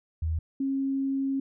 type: tone pair in turn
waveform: sine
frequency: 80.4 / 271.2 Hz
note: E2 / C#4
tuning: -43 / -38 cents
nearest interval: octave + major sixth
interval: 2105 cents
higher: second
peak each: -25 / -25 dBFS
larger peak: neither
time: 0.22-0.39 / 0.6-1.4 s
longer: second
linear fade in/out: 5 ms
effects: none